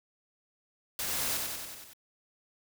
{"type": "noise with echo", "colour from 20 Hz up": "white", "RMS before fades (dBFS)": -34, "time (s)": [0.99, 1.37], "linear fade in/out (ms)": 2, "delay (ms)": 94, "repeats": 6, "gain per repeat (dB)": -3, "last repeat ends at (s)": 1.934, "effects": []}